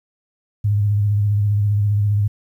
sine tone with vibrato, 103.1 Hz, G#2, 12 cents flat, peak -14 dBFS, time 0.64-2.28 s, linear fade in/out 10 ms, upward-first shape sine, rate 15 Hz, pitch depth 38 cents each way, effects 9-bit

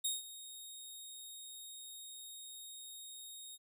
15% pulse tone with ADSR envelope, 3729 Hz, A#7, in tune, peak -25 dBFS, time 0.04-3.58 s, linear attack 10 ms, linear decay 170 ms, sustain -16 dB, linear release 37 ms, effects none

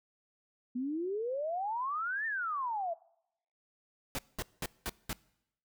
sine exponential two-way sweep, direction up then down, 240 to 1831 to 648 Hz, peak -32 dBFS, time 0.75-2.94 s, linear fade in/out 10 ms, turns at 2.26 s
pink noise bursts, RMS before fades -36 dBFS, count 5, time 4.15-5.13 s, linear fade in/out 0 ms, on 36 ms, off 200 ms
effects noise-tail reverb RT60 0.8 s tail -23 dB re dry

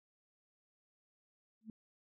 sine tone with exponential growth, 220 Hz, A3, in tune, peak -40 dBFS, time 1.61-1.7 s, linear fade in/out 2 ms, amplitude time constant 18 ms, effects none

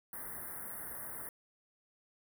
white band-stop noise, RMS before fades -44 dBFS, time 0.13-1.29 s, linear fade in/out 2 ms, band 2000 to 9200 Hz, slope 96 dB/octave, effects none

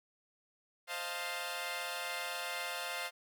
10% pulse chord, F dominant seventh, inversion second, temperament equal, 523.3 / 622.3 / 698.5 / 880 Hz, C5 / Eb5 / F5 / A5, 0 / 0 / 0 / 0 cents, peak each -35 / -37 / -32 / -37 dBFS, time 0.87-3.11 s, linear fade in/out 50 ms, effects none

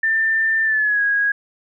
sine tone with pitch glide, 1788 to 1649.1 Hz, A6 to G#6, +27 to -13 cents, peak -15 dBFS, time 0.03-1.32 s, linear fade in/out 5 ms, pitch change -140 cents, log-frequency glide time 0.63-1.02 s, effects none

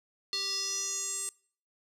square tone with band-pass filter sweep, 392 Hz, G4, in tune, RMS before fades -34 dBFS, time 0.33-1.29 s, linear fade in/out 0 ms, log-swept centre 4400 to 8300 Hz, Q 6.8, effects noise-tail reverb RT60 0.5 s tail -23 dB re dry

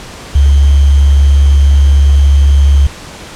sine tone with sample-and-hold, 70.1 Hz, C#2, 20 cents sharp, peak -3 dBFS, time 0.35-2.87 s, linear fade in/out 5 ms, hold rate 3150 Hz, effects pink hiss -29 dBFS RMS until 3.35 s + low-pass 8000 Hz 12 dB/octave

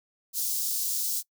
white high-pass noise, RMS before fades -29 dBFS, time 0.33-1.23 s, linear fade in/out 50 ms, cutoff 4600 Hz, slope 24 dB/octave, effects noise-tail reverb RT60 0.1 s tail -23 dB re dry

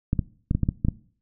clicks, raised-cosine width 5 ms, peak -9 dBFS, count 8, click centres 0.131 / 0.192 / 0.511 / 0.55 / 0.633 / 0.689 / 0.849 / 0.885 s, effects noise-tail reverb RT60 0.5 s tail -20 dB re dry

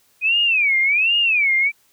sine tone with vibrato, 2451 Hz, D#7, 27 cents flat, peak -14 dBFS, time 0.21-1.72 s, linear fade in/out 50 ms, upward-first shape sine, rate 1.3 Hz, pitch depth 260 cents each way, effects white hiss -59 dBFS RMS until 1.92 s

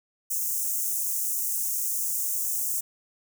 white high-pass noise, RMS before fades -28 dBFS, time 0.3-2.81 s, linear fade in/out 10 ms, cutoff 6200 Hz, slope 48 dB/octave, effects none

